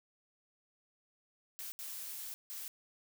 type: noise bursts at uneven times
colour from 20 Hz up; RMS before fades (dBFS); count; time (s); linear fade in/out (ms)
blue; -44; 3; 1.59-1.72 / 1.79-2.34 / 2.5-2.68; 0
effects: none